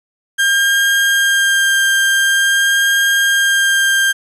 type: tone with vibrato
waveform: 35% pulse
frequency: 1600 Hz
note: G6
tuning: 35 cents sharp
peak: -9 dBFS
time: 0.38-4.13 s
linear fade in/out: 20 ms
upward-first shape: sine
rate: 0.47 Hz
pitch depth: 11 cents each way
effects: resampled to 32000 Hz + 8-bit